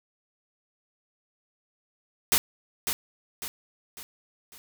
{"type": "noise with echo", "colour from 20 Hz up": "white", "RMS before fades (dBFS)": -21, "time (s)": [2.32, 2.38], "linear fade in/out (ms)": 0, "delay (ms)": 550, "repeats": 4, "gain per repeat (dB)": -7, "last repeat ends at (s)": 4.58, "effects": []}